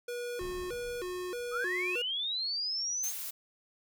square tone with vibrato, 418.4 Hz, G#4, 13 cents sharp, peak -36 dBFS, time 0.08-2.02 s, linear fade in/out 5 ms, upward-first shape square, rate 1.6 Hz, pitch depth 250 cents each way
brown noise with exponential decay, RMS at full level -43 dBFS, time 0.41-2.35 s, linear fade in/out 0 ms, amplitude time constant 420 ms
sine linear sweep, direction up, 1207 to 6500 Hz, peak -31 dBFS, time 1.51-3.13 s, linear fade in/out 50 ms
blue noise, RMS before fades -39 dBFS, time 3.03-3.31 s, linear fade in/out 10 ms
effects none

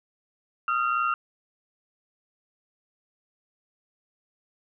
sine tone cluster, 1247 / 1371 / 2740 Hz, D#6 / F6 / F7, +3 / -32 / -34 cents, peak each -26 / -25 / -34 dBFS, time 0.68-1.14 s, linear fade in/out 2 ms, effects none

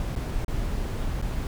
brown noise with dropouts, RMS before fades -28 dBFS, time 0-1.47 s, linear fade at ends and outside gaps 1 ms, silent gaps 0.154-0.161 / 0.447-0.481 / 1.216-1.223 s, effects none

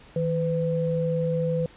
sine tone pair together, 160.2 / 503.3 Hz, E3 / B4, -49 / +33 cents, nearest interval octave + minor sixth, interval 1982 cents, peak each -25 dBFS, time 0.16-1.66 s, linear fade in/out 2 ms, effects pink hiss -51 dBFS RMS until 1.76 s + resampled to 8000 Hz

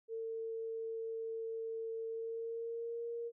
sine tone with pitch glide, 451.1 to 467.8 Hz, A4 to A#4, +43 to +6 cents, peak -38 dBFS, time 0.08-3.32 s, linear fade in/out 50 ms, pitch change +63 cents, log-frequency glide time 2.07-3.06 s, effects none

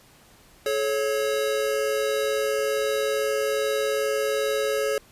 square tone pair together, 428.7 / 551 Hz, A4 / C#5, -45 / -11 cents, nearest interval major third, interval 434 cents, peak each -26 dBFS, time 0.66-4.98 s, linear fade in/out 2 ms, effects pink hiss -54 dBFS RMS until 5.11 s + resampled to 32000 Hz

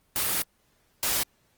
white noise bursts at uneven times, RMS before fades -26 dBFS, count 2, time 0.16-0.42 / 1.03-1.23 s, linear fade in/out 0 ms, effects pink hiss -67 dBFS RMS until 1.57 s + Opus 24 kbps

